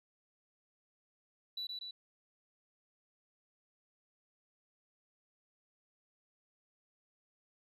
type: tone with echo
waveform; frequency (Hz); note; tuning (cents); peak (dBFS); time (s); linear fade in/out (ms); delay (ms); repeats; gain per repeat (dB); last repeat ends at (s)
sine; 3951; B7; 0; -36; 1.57-1.67; 5; 120; 2; -3; 1.91
effects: tanh soft clip ceiling -35 dBFS